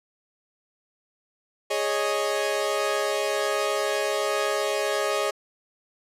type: chord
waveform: sawtooth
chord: Ab suspended fourth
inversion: none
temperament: equal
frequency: 415.3 / 554.4 / 622.3 Hz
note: Ab4 / Db5 / Eb5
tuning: 0 / 0 / 0 cents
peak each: -24 dBFS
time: 1.7-5.31 s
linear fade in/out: 10 ms
effects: low-pass 11000 Hz 12 dB/octave